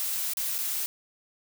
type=noise with dropouts; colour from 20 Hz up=blue; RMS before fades=-30 dBFS; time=0-0.86 s; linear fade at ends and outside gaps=0 ms; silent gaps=0.335-0.371 / 0.581-0.587 s; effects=none